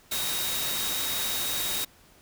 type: tone in noise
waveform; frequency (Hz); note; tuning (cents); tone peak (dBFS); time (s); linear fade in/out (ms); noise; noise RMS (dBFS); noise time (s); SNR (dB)
sine; 3770; A#7; +19; -33; 0.11-1.85; 10; white; -30; 0.11-1.85; -6
effects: pink hiss -57 dBFS RMS until 2.21 s